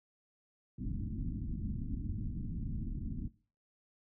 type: low-pass noise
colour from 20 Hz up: pink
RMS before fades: -38 dBFS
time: 0.78-3.28 s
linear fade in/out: 5 ms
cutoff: 280 Hz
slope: 48 dB/octave
effects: noise-tail reverb RT60 0.4 s tail -20 dB re dry